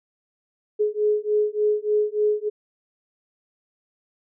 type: beating tone pair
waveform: sine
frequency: 420 / 423.4 Hz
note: G#4 / G#4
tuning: +19 / +33 cents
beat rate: 3.4 Hz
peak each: -22 dBFS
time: 0.79-2.5 s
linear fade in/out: 20 ms
effects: none